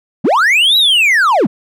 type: linear two-way sweep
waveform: triangle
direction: up then down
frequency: 146.1 to 3951 to 146.1 Hz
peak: -6 dBFS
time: 0.24-1.47 s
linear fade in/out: 10 ms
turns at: 0.77 s
effects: none